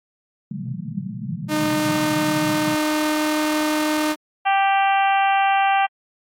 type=band-pass noise; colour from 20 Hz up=pink; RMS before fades=-29 dBFS; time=0.51-2.75 s; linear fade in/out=2 ms; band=120 to 220 Hz; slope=96 dB/octave
type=tone; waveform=sawtooth; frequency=305.6 Hz; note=D#4; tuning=31 cents flat; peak=-15 dBFS; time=1.48-4.16 s; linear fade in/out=50 ms
type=harmonic tone; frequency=392 Hz; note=G4; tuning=in tune; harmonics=2 / 3 / 4 / 5 / 6 / 7 / 8; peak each=-16 / -26 / -26 / -30 / -29 / -28 / -34 dBFS; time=4.45-5.87 s; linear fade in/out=20 ms
effects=AAC 48 kbps